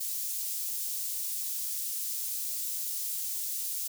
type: high-pass noise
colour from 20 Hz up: white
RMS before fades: -34 dBFS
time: 0-3.88 s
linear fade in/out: 10 ms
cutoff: 6200 Hz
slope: 12 dB/octave
effects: none